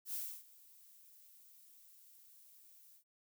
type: noise with ADSR envelope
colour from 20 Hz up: violet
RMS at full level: -40 dBFS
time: 0.05-3.04 s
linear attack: 88 ms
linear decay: 290 ms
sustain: -22 dB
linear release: 90 ms
effects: none